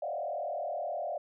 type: tone with frequency modulation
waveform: sine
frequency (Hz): 650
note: E5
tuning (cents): -24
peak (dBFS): -32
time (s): 0.02-1.18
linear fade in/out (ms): 5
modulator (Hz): 39.5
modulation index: 2.1
effects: none